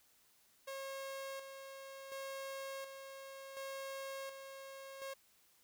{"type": "tone with tremolo", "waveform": "sawtooth", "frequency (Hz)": 542, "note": "C#5", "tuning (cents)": -39, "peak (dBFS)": -39, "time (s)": [0.67, 5.14], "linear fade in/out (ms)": 10, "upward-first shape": "square", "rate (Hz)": 0.69, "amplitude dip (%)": 50, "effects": ["white hiss -70 dBFS RMS until 5.63 s"]}